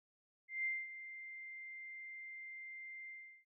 sine tone with ADSR envelope, 2093 Hz, C7, in tune, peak -34 dBFS, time 0.48-3.45 s, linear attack 170 ms, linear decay 220 ms, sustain -13 dB, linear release 360 ms, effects none

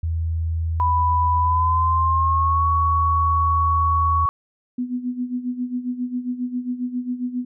sine tone, 81.9 Hz, E2, 11 cents flat, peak -20 dBFS, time 0.03-4.26 s, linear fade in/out 5 ms
sine tone with pitch glide, 990 to 1117.7 Hz, B5 to C#6, +4 to +14 cents, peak -17 dBFS, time 0.8-4.29 s, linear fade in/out 0 ms, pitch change +210 cents, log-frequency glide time 1.39-2.67 s
sine tone with tremolo, 248 Hz, B3, 7 cents sharp, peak -20 dBFS, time 4.78-7.45 s, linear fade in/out 5 ms, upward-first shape sine, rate 7.4 Hz, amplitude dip 75%
effects none

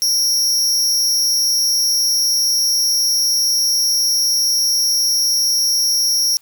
40% pulse tone with amplitude modulation, 5588 Hz, F8, in tune, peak -9 dBFS, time 0.02-6.37 s, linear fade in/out 0 ms, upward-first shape sine, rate 295 Hz, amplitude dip 85%, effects white hiss -54 dBFS RMS until 6.41 s

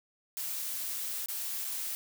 blue noise with dropouts, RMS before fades -36 dBFS, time 0.37-1.95 s, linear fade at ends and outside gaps 0 ms, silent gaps 1.259-1.285 / 1.645-1.649 s, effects none

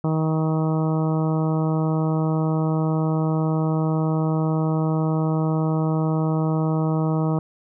harmonic tone, 158.1 Hz, D#3, 28 cents sharp, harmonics 1 / 2 / 3 / 4 / 5 / 6 / 7 / 8, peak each -20 / -26 / -30 / -32 / -34 / -36 / -37 / -38 dBFS, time 0.04-7.39 s, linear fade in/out 2 ms, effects none

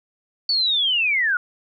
sine linear sweep, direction down, 4532 to 1400 Hz, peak -17 dBFS, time 0.49-1.37 s, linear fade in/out 2 ms, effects none

